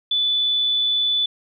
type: tone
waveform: sine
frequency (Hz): 3481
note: A7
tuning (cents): -19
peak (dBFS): -17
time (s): 0.11-1.26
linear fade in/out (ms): 5
effects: none